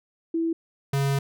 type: tone pair in turn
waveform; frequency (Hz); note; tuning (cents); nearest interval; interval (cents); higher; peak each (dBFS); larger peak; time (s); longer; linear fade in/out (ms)
sine / square; 329.6 / 138.58; E4 / C#3; 0 / 0; octave + minor third; 1500; first; -22; neither; 0.34-0.53 / 0.93-1.19; second; 5
effects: none